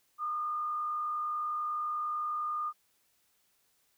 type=tone with frequency modulation; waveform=sine; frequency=1216 Hz; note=D#6; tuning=40 cents flat; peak=-31 dBFS; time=0.18-2.73 s; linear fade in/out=50 ms; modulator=51.2 Hz; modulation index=0.36; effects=white hiss -72 dBFS RMS until 3.97 s